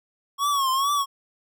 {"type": "tone with vibrato", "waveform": "square", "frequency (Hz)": 1101, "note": "C#6", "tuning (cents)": -12, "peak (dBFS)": -21, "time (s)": [0.38, 1.06], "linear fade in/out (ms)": 50, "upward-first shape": "triangle", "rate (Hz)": 2.3, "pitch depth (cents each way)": 110, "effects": []}